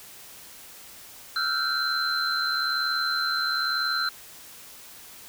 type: tone cluster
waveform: sine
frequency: 1329 / 1410 / 1551 / 4090 Hz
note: E6 / F6 / G6 / C8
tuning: +14 / +16 / -19 / -40 cents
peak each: -31 / -29 / -31 / -27 dBFS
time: 1.36-4.09 s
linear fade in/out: 2 ms
effects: white hiss -46 dBFS RMS until 5.28 s